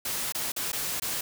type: noise with dropouts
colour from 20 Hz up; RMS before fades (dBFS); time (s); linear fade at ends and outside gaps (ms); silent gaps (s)
white; -31; 0.05-1.21; 5; 0.323-0.347 / 0.52-0.563 / 0.719-0.729 / 0.999-1.02
effects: none